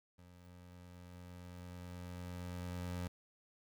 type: tone with level ramp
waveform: 25% pulse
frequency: 89 Hz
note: F2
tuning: 33 cents sharp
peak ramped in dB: -54 to -35 dBFS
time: 0.18-3.08 s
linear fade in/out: 10 ms
effects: 12-bit